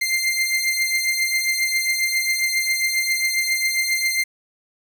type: beating tone pair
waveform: sawtooth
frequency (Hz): 2093 / 2100.4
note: C7 / C7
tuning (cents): 0 / +6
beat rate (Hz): 7.4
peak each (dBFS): -17 / -21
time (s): 0.01-4.24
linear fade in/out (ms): 10
effects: none